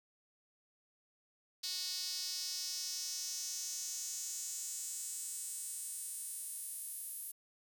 sawtooth tone with high-pass filter sweep, 368.6 Hz, F#4, 7 cents flat, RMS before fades -42 dBFS, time 1.63-7.32 s, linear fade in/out 10 ms, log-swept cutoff 4500 to 11000 Hz, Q 3.7, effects none

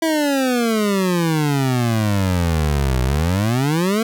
25% pulse exponential two-way sweep, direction down then up, 329.6 to 61.74 to 231.3 Hz, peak -12 dBFS, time 0.02-4.03 s, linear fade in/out 5 ms, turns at 3.02 s, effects none

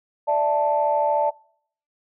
sine chord, D suspended second, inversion none, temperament just, 587.3 / 660.7 / 881 Hz, D5 / E5 / A5, 0 / +4 / +2 cents, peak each -21 / -25 / -20 dBFS, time 0.27-1.31 s, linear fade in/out 20 ms, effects noise-tail reverb RT60 0.6 s tail -25 dB re dry + tanh soft clip ceiling -8 dBFS

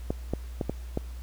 clicks, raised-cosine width 2 ms, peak -14 dBFS, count 5, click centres 0.105 / 0.336 / 0.612 / 0.696 / 0.974 s, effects added 60 Hz sine -36 dBFS peak until 1.22 s + pink hiss -54 dBFS RMS until 1.22 s

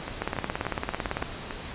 two click trains, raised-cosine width 0.5 ms, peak -17 / -12 dBFS, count 6 / 19, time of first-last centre 0.08-1.509 / 0.22-1.226 s, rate 3.5 / 17.9 Hz, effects pink hiss -38 dBFS RMS until 1.74 s + resampled to 8000 Hz

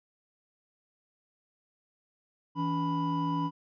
triangle tone cluster, 163.7 / 284.1 / 989 Hz, E3 / C#4 / B5, -12 / +43 / +2 cents, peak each -30 dBFS, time 2.55-3.51 s, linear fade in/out 50 ms, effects resampled to 11025 Hz

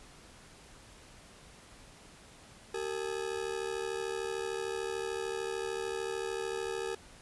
40% pulse ring-modulated tone, 421.4 Hz, G#4, 25 cents sharp, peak -30 dBFS, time 2.74-6.95 s, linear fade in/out 5 ms, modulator 36.7 Hz, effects pink hiss -55 dBFS RMS until 7.21 s + resampled to 24000 Hz

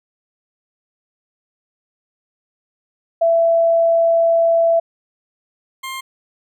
sine / 20% pulse tone pair in turn, 667 / 1058.8 Hz, E5 / C6, +20 / +20 cents, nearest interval minor sixth, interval 800 cents, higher second, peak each -11 / -21 dBFS, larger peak first, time 3.21-4.8 / 5.83-6.01 s, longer first, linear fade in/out 10 ms, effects none

